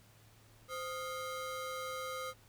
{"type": "ring-modulated tone", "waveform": "35% pulse", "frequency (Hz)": 880, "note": "A5", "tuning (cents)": 0, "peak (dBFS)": -34, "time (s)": [0.68, 2.34], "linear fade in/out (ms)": 50, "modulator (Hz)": 362, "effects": ["added 109 Hz sine -63 dBFS peak until 2.48 s", "pink hiss -64 dBFS RMS until 2.48 s"]}